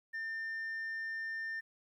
sine tone, 1800 Hz, A6, 39 cents sharp, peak -34 dBFS, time 0.13-1.61 s, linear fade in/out 20 ms, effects tanh soft clip ceiling -36 dBFS + 12-bit

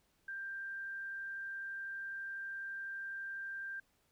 sine tone, 1583 Hz, G6, 17 cents sharp, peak -40 dBFS, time 0.28-3.8 s, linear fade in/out 5 ms, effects pink hiss -75 dBFS RMS until 4.11 s

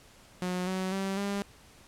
sawtooth tone with pitch steps, 181.2 / 187.37 / 193.76 / 200.4 Hz, F#3 / F#3 / G3 / G3, -36 / +22 / -20 / +38 cents, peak -26 dBFS, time 0.42-1.42 s, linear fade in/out 0 ms, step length 250 ms, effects pink hiss -56 dBFS RMS until 1.87 s + low-pass 11000 Hz 12 dB/octave

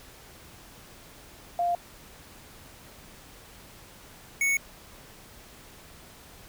sine / square tone pair in turn, 698 / 2216 Hz, F5 / C#7, -1 / -1 cents, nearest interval octave + minor sixth, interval 2000 cents, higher second, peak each -23 dBFS, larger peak neither, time 1.59-1.75 / 4.41-4.57 s, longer neither, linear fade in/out 2 ms, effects pink hiss -50 dBFS RMS until 6.48 s

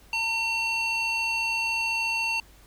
square tone with band-pass filter, 907 Hz, A#5, 48 cents flat, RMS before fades -27 dBFS, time 0.13-2.4 s, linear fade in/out 2 ms, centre 3100 Hz, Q 2.6, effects added 50 Hz sine -54 dBFS peak until 2.66 s + pink hiss -56 dBFS RMS until 2.66 s

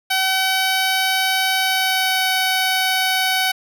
10% pulse tone with pitch glide, 760 to 753.9 Hz, F#5 to F#5, +46 to +32 cents, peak -8 dBFS, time 0.1-3.52 s, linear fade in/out 10 ms, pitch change -14 cents, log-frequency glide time 1.57-2.3 s, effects none

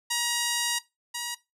5% pulse tone pair in turn, 951 / 955.7 Hz, A#5 / A#5, +34 / +43 cents, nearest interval unison, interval 9 cents, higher second, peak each -13 / -18 dBFS, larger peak first, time 0.1-0.79 / 1.14-1.35 s, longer first, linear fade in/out 10 ms, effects noise-tail reverb RT60 0.2 s tail -17 dB re dry + low-pass 11000 Hz 12 dB/octave

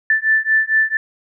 sine beating tone pair, 1760 / 1764.4 Hz, A6 / A6, 0 / +4 cents, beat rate 4.4 Hz, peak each -16 / -16 dBFS, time 0.1-0.97 s, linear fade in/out 2 ms, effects none

